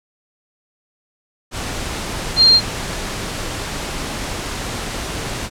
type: tone in noise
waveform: sine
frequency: 4194 Hz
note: C8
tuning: 3 cents sharp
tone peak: -7 dBFS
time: 2.36-2.61 s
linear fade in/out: 50 ms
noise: pink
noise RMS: -25 dBFS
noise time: 1.51-5.5 s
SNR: +15 dB
effects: low-pass 9000 Hz 12 dB/octave